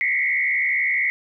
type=tone with frequency modulation; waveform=sine; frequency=2093 Hz; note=C7; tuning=in tune; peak=-18 dBFS; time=0.01-1.1 s; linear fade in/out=0 ms; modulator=72.1 Hz; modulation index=2; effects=none